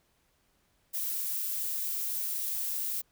violet noise, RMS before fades -33 dBFS, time 0.93-3.02 s, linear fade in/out 20 ms, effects pink hiss -71 dBFS RMS until 3.11 s

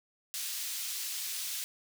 pink high-pass noise, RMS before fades -37 dBFS, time 0.34-1.64 s, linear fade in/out 0 ms, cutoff 3800 Hz, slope 12 dB/octave, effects none

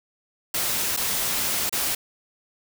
white noise with dropouts, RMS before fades -25 dBFS, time 0.54-1.95 s, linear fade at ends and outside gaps 5 ms, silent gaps 0.965-0.972 / 1.695-1.725 s, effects none

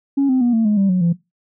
sine tone with pitch steps, 277.2 / 258.6 / 241.3 / 225.2 / 210.1 / 196.01 / 182.88 / 170.64 Hz, C#4 / C4 / B3 / A3 / G#3 / G3 / F#3 / F3, 0 / -20 / -40 / +40 / +20 / 0 / -20 / -40 cents, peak -11 dBFS, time 0.17-1.13 s, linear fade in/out 10 ms, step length 120 ms, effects noise-tail reverb RT60 0.2 s tail -19 dB re dry + tanh soft clip ceiling -10 dBFS

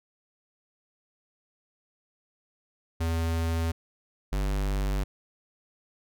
square tone pair in turn, 82.41 / 49.09 Hz, E2 / G1, 0 / +3 cents, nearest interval major sixth, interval 897 cents, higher first, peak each -26 dBFS, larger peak neither, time 3-3.72 / 4.32-5.04 s, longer neither, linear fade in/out 10 ms, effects none

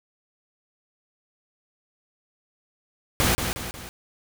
pink noise with echo, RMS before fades -21 dBFS, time 3.2-3.35 s, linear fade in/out 0 ms, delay 180 ms, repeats 3, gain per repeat -6 dB, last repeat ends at 3.89 s, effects none

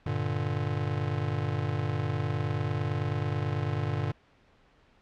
square chord, G minor, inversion none, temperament just, 98 / 117.6 / 147 Hz, G2 / Bb2 / D3, 0 / +16 / +2 cents, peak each -33 dBFS, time 0.06-4.12 s, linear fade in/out 5 ms, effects pink hiss -62 dBFS RMS until 5.01 s + low-pass 3000 Hz 12 dB/octave

